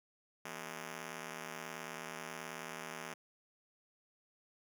5% pulse ring-modulated tone, 207.7 Hz, G#3, in tune, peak -29 dBFS, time 0.45-3.14 s, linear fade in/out 5 ms, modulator 39.3 Hz, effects none

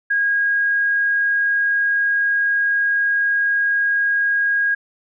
sine tone, 1636 Hz, G#6, 26 cents flat, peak -15 dBFS, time 0.1-4.75 s, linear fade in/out 10 ms, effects none

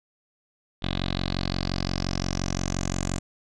10% pulse tone with low-pass filter sweep, 45.73 Hz, F#1, 20 cents flat, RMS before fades -28 dBFS, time 0.82-3.19 s, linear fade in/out 10 ms, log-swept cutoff 3600 to 7300 Hz, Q 5.6, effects none

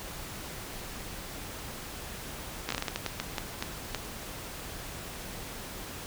slowing click train, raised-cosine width 0.2 ms, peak -13 dBFS, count 13, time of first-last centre 2.69-3.947 s, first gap 14 ms, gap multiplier 1.33, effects pink hiss -41 dBFS RMS until 6.06 s

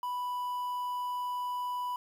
triangle tone with quantisation, 987.8 Hz, B5, in tune, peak -30 dBFS, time 0.03-1.96 s, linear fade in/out 2 ms, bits 9, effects none

